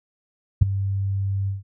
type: tone with ADSR envelope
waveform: sine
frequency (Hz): 98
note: G2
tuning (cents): 0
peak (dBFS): -6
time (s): 0.61-1.63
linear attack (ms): 13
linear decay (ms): 10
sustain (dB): -15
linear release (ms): 150
effects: none